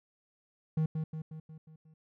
triangle tone with echo, 157.5 Hz, D#3, 21 cents sharp, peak -24 dBFS, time 0.77-0.86 s, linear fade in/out 5 ms, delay 180 ms, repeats 6, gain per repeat -5 dB, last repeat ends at 1.94 s, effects none

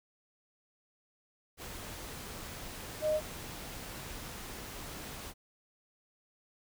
sine tone in noise, 616 Hz, D#5, 17 cents flat, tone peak -27 dBFS, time 3.01-3.21 s, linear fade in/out 50 ms, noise pink, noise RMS -44 dBFS, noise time 1.57-5.34 s, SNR +14 dB, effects none

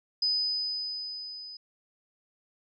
sine tone with level ramp, 5000 Hz, D#8, 8 cents sharp, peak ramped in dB -23 to -41 dBFS, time 0.22-1.57 s, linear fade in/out 5 ms, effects none

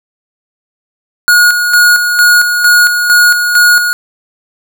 square tone with tremolo, 1444 Hz, F#6, 43 cents flat, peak -4 dBFS, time 1.28-3.93 s, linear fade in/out 0 ms, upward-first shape square, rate 2.2 Hz, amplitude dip 50%, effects none

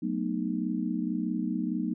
sine chord, B dominant seventh, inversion second, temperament just, 185.21 / 222.2 / 246.9 / 308.7 Hz, F#3 / A3 / B3 / D#4, +2 / +17 / 0 / -14 cents, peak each -33 dBFS, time 0.02-1.94 s, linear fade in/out 10 ms, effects none

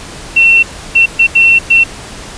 sine tone bursts at uneven times, 2707 Hz, E7, 45 cents sharp, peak -3 dBFS, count 5, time 0.36-0.63 / 0.95-1.06 / 1.19-1.27 / 1.35-1.59 / 1.7-1.84 s, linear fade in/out 10 ms, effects pink hiss -28 dBFS RMS until 2.37 s + resampled to 22050 Hz

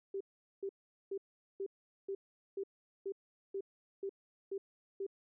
sine tone bursts, 392 Hz, G4, in tune, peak -36 dBFS, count 11, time 0.14-5.066 s, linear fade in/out 5 ms, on 66 ms, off 420 ms, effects none

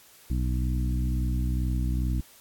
harmonic tone with a mistuned harmonic, 62.2 Hz, B1, 13 cents sharp, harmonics 1 / 2 / 3 / 4 / 5, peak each -25 / -31 / -35 / -37 / -39 dBFS, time 0.3-2.21 s, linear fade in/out 5 ms, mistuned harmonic 1, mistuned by -17 cents, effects white hiss -54 dBFS RMS until 2.4 s + AAC 64 kbps

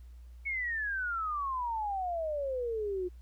sine exponential sweep, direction down, 2231 to 352.4 Hz, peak -31 dBFS, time 0.45-3.09 s, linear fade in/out 20 ms, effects added 60 Hz sine -47 dBFS peak until 3.21 s + pink hiss -71 dBFS RMS until 3.21 s

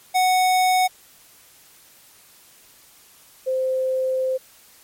square / sine tone pair in turn, 740 / 519.9 Hz, F#5 / C5, 0 / -11 cents, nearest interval tritone, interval 611 cents, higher first, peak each -16 / -19 dBFS, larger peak first, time 0.14-0.88 / 3.46-4.38 s, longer second, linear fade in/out 20 ms, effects white hiss -51 dBFS RMS until 4.83 s + MP3 64 kbps

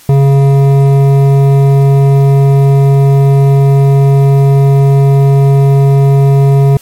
sine tone with hard clipping, 138.2 Hz, C#3, 5 cents flat, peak -5 dBFS, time 0.09-6.77 s, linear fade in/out 2 ms, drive 11 dB, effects white hiss -39 dBFS RMS until 6.81 s + MP3 64 kbps

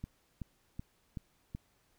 click train, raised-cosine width 5 ms, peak -27 dBFS, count 5, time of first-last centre 0.04-1.549 s, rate 2.65 Hz, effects pink hiss -72 dBFS RMS until 1.98 s

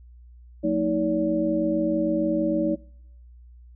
sine tone cluster, 181 / 227.5 / 316.4 / 572 Hz, F#3 / A#3 / D#4 / D5, -38 / -42 / +29 / -46 cents, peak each -30 / -28 / -23 / -26 dBFS, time 0.63-2.76 s, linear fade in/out 20 ms, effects noise-tail reverb RT60 0.8 s tail -25 dB re dry + added 60 Hz sine -45 dBFS peak until 3.75 s

